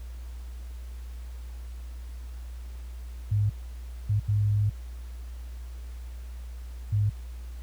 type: tone bursts at uneven times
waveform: sine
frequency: 103.83 Hz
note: G#2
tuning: in tune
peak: -21 dBFS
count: 4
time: 3.31-3.5 / 4.09-4.2 / 4.28-4.7 / 6.92-7.1 s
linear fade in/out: 10 ms
effects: added 60 Hz sine -36 dBFS peak until 7.62 s + pink hiss -56 dBFS RMS until 7.62 s